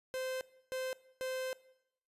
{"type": "tone bursts at uneven times", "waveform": "45% pulse", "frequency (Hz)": 518, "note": "C5", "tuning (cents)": -17, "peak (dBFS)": -36, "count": 3, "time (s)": [[0.14, 0.41], [0.72, 0.93], [1.21, 1.53]], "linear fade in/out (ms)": 0, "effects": ["noise-tail reverb RT60 0.8 s tail -19 dB re dry", "resampled to 32000 Hz"]}